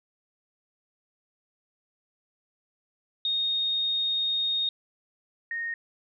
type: tone pair in turn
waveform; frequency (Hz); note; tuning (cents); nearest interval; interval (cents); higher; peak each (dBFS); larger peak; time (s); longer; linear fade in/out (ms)
sine; 3709 / 1853.4; A#7 / A#6; -9 / -10; octave; 1201; first; -24 / -29; first; 3.25-4.69 / 5.51-5.74; first; 2
effects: none